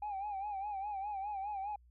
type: tone with vibrato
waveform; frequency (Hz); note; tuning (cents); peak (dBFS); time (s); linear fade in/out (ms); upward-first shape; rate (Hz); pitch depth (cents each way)
sine; 805; G5; +46; -35; 0.02-1.76; 5; sine; 4.9; 88
effects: tanh soft clip ceiling -34 dBFS + added 60 Hz sine -60 dBFS peak until 1.9 s